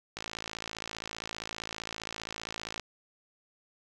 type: click train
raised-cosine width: 0.2 ms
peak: -19 dBFS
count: 146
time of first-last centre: 0.17-2.797 s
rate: 55.2 Hz
effects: none